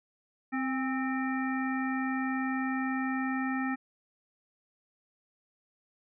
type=harmonic tone with a mistuned harmonic; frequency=261.6 Hz; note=C4; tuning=in tune; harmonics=1 / 3 / 5 / 7 / 9; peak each=-30 / -38 / -39 / -37 / -44 dBFS; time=0.52-3.76 s; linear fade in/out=20 ms; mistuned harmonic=3; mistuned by=+41 cents; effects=none